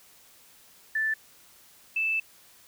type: tone pair in turn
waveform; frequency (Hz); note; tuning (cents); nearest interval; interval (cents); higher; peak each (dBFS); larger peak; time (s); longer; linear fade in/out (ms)
sine; 1760 / 2637; A6 / E7; 0 / 0; perfect fifth; 700; second; -24; neither; 0.95-1.14 / 1.96-2.2; second; 5
effects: white hiss -56 dBFS RMS until 2.67 s